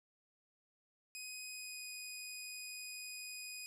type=tone with pitch glide; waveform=15% pulse; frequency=2508 to 2488 Hz; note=D#7 to D#7; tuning=+13 to -1 cents; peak=-38 dBFS; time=1.15-3.66 s; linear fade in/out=0 ms; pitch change=-14 cents; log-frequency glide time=1.49-1.86 s; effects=none